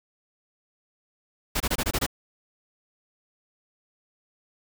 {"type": "noise bursts", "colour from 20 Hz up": "pink", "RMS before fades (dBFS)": -25, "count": 7, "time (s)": [1.55, 2.065], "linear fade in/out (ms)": 10, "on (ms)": 53, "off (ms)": 24, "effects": []}